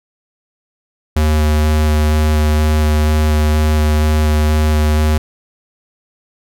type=tone with vibrato; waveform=square; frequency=76.5 Hz; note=D#2; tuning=29 cents flat; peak=-11 dBFS; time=1.16-5.18 s; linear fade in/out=5 ms; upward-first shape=square; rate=2.1 Hz; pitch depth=9 cents each way; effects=none